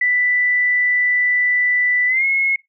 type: tone with pitch glide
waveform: sine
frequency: 1980 to 2172 Hz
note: B6 to C#7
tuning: +4 to -36 cents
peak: -14 dBFS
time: 0.01-2.56 s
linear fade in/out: 5 ms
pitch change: +160 cents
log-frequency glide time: 2.07-2.25 s
effects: noise-tail reverb RT60 0.2 s tail -21 dB re dry

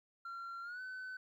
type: tone with pitch glide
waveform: sine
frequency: 1372 to 1513.6 Hz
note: F6 to F#6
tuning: -31 to +39 cents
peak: -40 dBFS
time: 0.25-1.17 s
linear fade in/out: 5 ms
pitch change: +170 cents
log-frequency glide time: 0.62-0.81 s
effects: tanh soft clip ceiling -42 dBFS + 13-bit

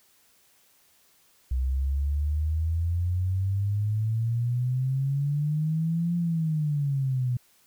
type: exponential two-way sweep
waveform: sine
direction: up then down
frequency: 63 to 173.8 to 122 Hz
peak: -23 dBFS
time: 1.51-7.37 s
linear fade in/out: 5 ms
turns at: 6.16 s
effects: white hiss -62 dBFS RMS until 7.66 s

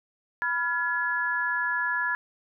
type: chord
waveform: sine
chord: F diminished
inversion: second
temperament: equal with one note detuned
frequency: 987.8 / 1396.9 / 1699.1 Hz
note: Cb6 / F6 / Ab6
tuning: 0 / 0 / +39 cents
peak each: -31 / -32 / -26 dBFS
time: 0.42-2.15 s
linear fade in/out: 0 ms
effects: none

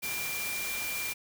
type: tone in noise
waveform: sine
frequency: 2379 Hz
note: D7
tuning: 22 cents sharp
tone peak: -35 dBFS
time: 0.02-1.14 s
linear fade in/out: 20 ms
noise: white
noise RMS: -36 dBFS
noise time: 0.02-1.14 s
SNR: -2 dB
effects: none

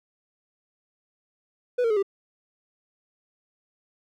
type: tone with pitch steps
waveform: triangle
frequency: 493.9 / 458.2 / 425 / 394.3 Hz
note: B4 / A#4 / G#4 / G4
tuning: 0 / -30 / +40 / +10 cents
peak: -18 dBFS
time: 1.78-2.028 s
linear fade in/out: 10 ms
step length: 62 ms
effects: none

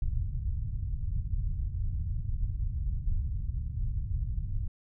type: low-pass noise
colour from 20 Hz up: pink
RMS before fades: -31 dBFS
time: 0.02-4.68 s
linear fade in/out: 5 ms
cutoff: 110 Hz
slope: 24 dB/octave
effects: none

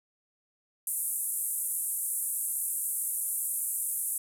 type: band-pass noise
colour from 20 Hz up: pink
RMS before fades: -32 dBFS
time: 0.87-4.18 s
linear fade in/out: 2 ms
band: 8700 to 13000 Hz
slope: 48 dB/octave
effects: none

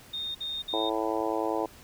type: tone bursts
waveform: sine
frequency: 3674 Hz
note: A#7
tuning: 26 cents flat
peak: -31 dBFS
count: 3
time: 0.13-0.898 s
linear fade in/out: 10 ms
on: 220 ms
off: 54 ms
type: harmonic tone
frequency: 110 Hz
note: A2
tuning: in tune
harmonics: 3 / 4 / 5 / 6 / 7 / 8 / 9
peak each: -32 / -33 / -34 / -35 / -35 / -36 / -37 dBFS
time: 0.73-1.66 s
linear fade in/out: 5 ms
effects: pink hiss -52 dBFS RMS until 1.83 s

